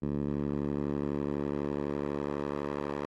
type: tone with band-pass filter sweep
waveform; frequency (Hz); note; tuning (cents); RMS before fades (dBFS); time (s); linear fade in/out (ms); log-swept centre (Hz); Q
10% pulse; 72; D2; -34; -33; 0.02-3.06; 10; 220 to 650; 0.91
effects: AAC 32 kbps